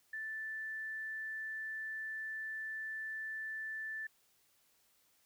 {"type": "tone", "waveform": "sine", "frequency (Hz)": 1760, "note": "A6", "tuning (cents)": 0, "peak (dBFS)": -39, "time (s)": [0.13, 4.07], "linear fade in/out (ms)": 5, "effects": ["white hiss -72 dBFS RMS until 5.25 s"]}